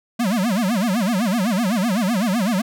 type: tone with vibrato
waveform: square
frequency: 210.6 Hz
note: G#3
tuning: 24 cents sharp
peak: -18 dBFS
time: 0.19-2.62 s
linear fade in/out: 10 ms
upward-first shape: sine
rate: 7.9 Hz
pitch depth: 270 cents each way
effects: none